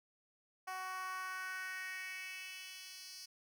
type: tone with high-pass filter sweep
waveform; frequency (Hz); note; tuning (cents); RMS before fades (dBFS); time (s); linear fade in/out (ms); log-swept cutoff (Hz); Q
10% pulse; 373.5; F#4; +16; -45; 0.67-3.26; 10; 830 to 4600; 3
effects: none